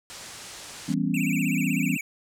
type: low-pass noise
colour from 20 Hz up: white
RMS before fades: -42 dBFS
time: 0.1-0.94 s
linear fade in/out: 0 ms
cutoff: 8700 Hz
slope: 24 dB/octave
type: chord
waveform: sine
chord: C# half-diminished seventh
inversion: first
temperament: equal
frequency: 164.81 / 196 / 246.9 / 277.2 Hz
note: E3 / G3 / B3 / C#4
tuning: 0 / 0 / 0 / 0 cents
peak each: -28 dBFS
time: 0.88-1.97 s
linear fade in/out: 10 ms
type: tone with vibrato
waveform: square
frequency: 2489 Hz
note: D#7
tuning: in tune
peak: -30 dBFS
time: 1.14-2.01 s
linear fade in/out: 2 ms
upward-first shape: sine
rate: 16 Hz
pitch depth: 180 cents each way
effects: none